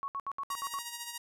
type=tone bursts; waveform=sine; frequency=1108.7 Hz; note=C#6; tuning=in tune; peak=-33 dBFS; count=7; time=0.03-0.788 s; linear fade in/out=0 ms; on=50 ms; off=68 ms
type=tone with tremolo; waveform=5% pulse; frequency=947 Hz; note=A#5; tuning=27 cents sharp; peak=-25 dBFS; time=0.5-1.18 s; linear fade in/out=5 ms; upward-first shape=sine; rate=14 Hz; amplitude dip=55%
effects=none